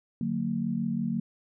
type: chord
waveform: sine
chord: D augmented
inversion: none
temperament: just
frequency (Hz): 146.83 / 183.54 / 229.4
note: D3 / F#3 / A#3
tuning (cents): 0 / -14 / -28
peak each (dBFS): -35 / -31 / -29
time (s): 0.21-1.2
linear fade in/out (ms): 2
effects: none